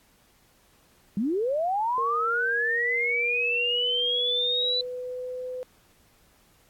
sine linear sweep, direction up, 185 to 4005 Hz, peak -23 dBFS, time 1.17-4.81 s, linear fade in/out 2 ms
sine tone with pitch glide, 466.2 to 505.5 Hz, A#4 to B4, 0 to +40 cents, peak -31 dBFS, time 1.98-5.63 s, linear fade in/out 0 ms, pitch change +140 cents, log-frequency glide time 2.11-5.46 s
effects pink hiss -61 dBFS RMS until 6.69 s + AAC 64 kbps

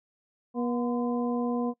harmonic tone with a mistuned harmonic, 241.1 Hz, B3, 41 cents flat, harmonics 1 / 2 / 3 / 4, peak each -27 / -32 / -37 / -39 dBFS, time 0.54-1.74 s, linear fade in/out 50 ms, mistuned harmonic 4, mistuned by +97 cents, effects noise-tail reverb RT60 0.1 s tail -22 dB re dry

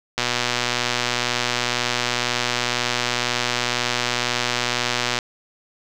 click train, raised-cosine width 0.2 ms, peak -3 dBFS, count 612, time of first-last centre 0.18-5.188 s, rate 122 Hz, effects none

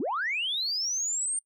sine linear sweep, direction up, 210 to 8870 Hz, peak -26 dBFS, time 0-1.39 s, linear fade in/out 2 ms, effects noise-tail reverb RT60 0.1 s tail -25 dB re dry + tanh soft clip ceiling -22 dBFS

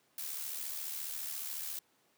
blue noise with amplitude modulation, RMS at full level -38 dBFS, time 0.18-1.79 s, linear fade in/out 2 ms, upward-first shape sine, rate 74.4 Hz, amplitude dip 50%, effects pink hiss -71 dBFS RMS until 2.17 s + high-pass 200 Hz 12 dB/octave

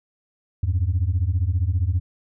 sine beating tone pair, 82.2 / 97.2 Hz, E2 / G2, -4 / -14 cents, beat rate 15 Hz, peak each -20 dBFS, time 0.63-2 s, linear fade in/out 5 ms, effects tanh soft clip ceiling -14 dBFS

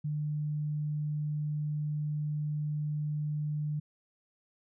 sine tone, 150 Hz, D3, 37 cents sharp, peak -30 dBFS, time 0.04-3.8 s, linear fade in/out 10 ms, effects none

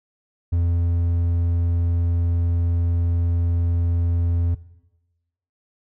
triangle tone, 85.6 Hz, F2, 34 cents flat, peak -15 dBFS, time 0.52-4.55 s, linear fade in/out 10 ms, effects noise-tail reverb RT60 1.0 s tail -18 dB re dry

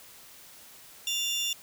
30% pulse tone pair together, 2794 / 3512 Hz, F7 / A7, 0 / -4 cents, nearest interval major third, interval 396 cents, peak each -28 / -28 dBFS, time 1.07-1.53 s, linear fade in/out 2 ms, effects white hiss -51 dBFS RMS until 1.62 s

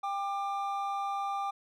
triangle tone pair together, 795.4 / 1191 Hz, G5 / D6, +25 / +24 cents, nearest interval perfect fifth, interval 699 cents, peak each -31 / -33 dBFS, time 0.03-1.51 s, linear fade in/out 10 ms, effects none

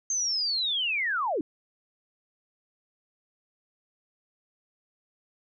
sine linear sweep, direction down, 6390 to 261.6 Hz, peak -25 dBFS, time 0.1-1.41 s, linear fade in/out 2 ms, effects none

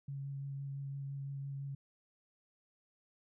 sine tone with vibrato, 138.59 Hz, C#3, in tune, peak -39 dBFS, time 0.08-1.75 s, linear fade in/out 5 ms, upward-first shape sine, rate 5.9 Hz, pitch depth 12 cents each way, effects none

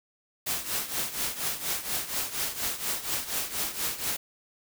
white noise with tremolo, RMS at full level -28 dBFS, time 0.46-4.17 s, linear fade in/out 10 ms, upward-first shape triangle, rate 4.2 Hz, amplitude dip 80%, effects none

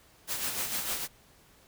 white noise with tremolo, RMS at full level -31 dBFS, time 0.27-1.08 s, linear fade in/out 50 ms, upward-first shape sine, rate 6.6 Hz, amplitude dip 50%, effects pink hiss -60 dBFS RMS until 1.67 s

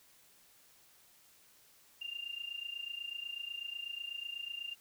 sine tone with amplitude modulation, 2798 Hz, F7, 3 cents sharp, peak -36 dBFS, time 2.01-4.75 s, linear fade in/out 10 ms, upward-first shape sine, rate 28.1 Hz, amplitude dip 80%, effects white hiss -64 dBFS RMS until 4.8 s

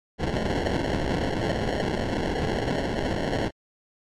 white noise with sample-and-hold, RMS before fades -26 dBFS, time 0.18-3.51 s, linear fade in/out 50 ms, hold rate 1225 Hz, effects low-pass 5000 Hz 12 dB/octave + MP3 96 kbps

